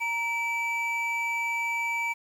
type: tone pair together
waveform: triangle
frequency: 932.3 / 2313 Hz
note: A#5 / D7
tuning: 0 / -27 cents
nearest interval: octave + major third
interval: 1573 cents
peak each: -30 / -26 dBFS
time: 0-2.14 s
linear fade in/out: 20 ms
effects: 9-bit